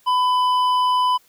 triangle tone with hard clipping, 1001 Hz, B5, 23 cents sharp, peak -17 dBFS, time 0.06-1.18 s, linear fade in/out 20 ms, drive 11 dB, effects white hiss -57 dBFS RMS until 1.28 s

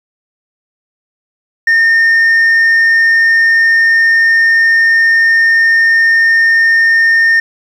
sine tone, 1823 Hz, A#6, 39 cents flat, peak -3 dBFS, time 1.67-7.4 s, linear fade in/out 5 ms, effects tanh soft clip ceiling -5 dBFS + 7-bit

